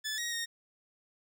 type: tone with pitch steps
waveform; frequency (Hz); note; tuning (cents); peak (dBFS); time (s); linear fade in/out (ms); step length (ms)
15% pulse; 1735 / 1887 / 1855; A6 / A#6 / A#6; -25 / +21 / -9; -27; 0.04-0.46; 20; 140
effects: none